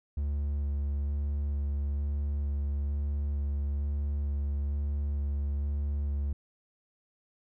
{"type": "tone with vibrato", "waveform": "triangle", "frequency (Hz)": 71.6, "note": "D2", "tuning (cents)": -43, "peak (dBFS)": -26, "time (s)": [0.17, 6.33], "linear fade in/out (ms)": 5, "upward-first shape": "square", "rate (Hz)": 1.1, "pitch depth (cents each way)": 10, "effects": []}